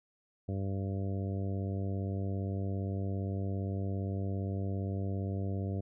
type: harmonic tone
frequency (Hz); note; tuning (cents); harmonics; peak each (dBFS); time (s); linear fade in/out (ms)
97.5; G2; -9; 1 / 2 / 3 / 4 / 5 / 6 / 7; -33 / -39 / -43 / -45 / -47 / -49 / -50; 0.48-5.81; 10
effects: none